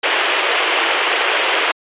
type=band-pass noise; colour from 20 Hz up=white; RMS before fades=-17 dBFS; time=0.03-1.72 s; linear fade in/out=10 ms; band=340 to 3300 Hz; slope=48 dB/octave; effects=resampled to 8000 Hz